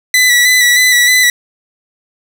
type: tone with vibrato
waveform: sawtooth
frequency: 1975.5 Hz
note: B6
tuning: in tune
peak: -3 dBFS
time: 0.14-1.3 s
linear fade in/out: 2 ms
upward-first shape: square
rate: 3.2 Hz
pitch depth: 25 cents each way
effects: none